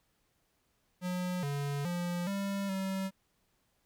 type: tone with pitch steps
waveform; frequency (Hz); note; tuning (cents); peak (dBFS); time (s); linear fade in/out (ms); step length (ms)
square; 180.6 / 142.4 / 175.3 / 197.8 / 191.8; F#3 / C#3 / F3 / G3 / G3; -42 / +47 / +7 / +16 / -37; -33; 1.01-3.11; 50; 420
effects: pink hiss -75 dBFS RMS until 3.85 s